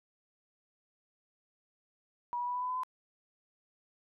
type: tone with pitch steps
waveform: sine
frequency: 966 / 974.4 / 982.9 / 991.4 / 1000.1 / 1008.8 / 1017.5 Hz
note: B5 / B5 / B5 / B5 / B5 / B5 / C6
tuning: -39 / -24 / -9 / +6 / +21 / +36 / -49 cents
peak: -32 dBFS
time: 2.33-2.834 s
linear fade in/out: 0 ms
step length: 72 ms
effects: none